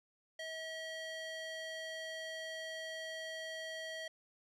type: tone with band-pass filter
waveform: square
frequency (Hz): 642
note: E5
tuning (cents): -46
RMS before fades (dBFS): -44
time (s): 0.39-4.08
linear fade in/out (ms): 5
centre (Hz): 2600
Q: 0.89
effects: none